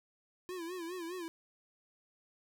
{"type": "tone with vibrato", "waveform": "square", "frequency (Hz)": 349.2, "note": "F4", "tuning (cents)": 0, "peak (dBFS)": -40, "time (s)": [0.49, 1.28], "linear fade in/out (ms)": 0, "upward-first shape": "sine", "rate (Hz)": 4.9, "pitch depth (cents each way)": 110, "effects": []}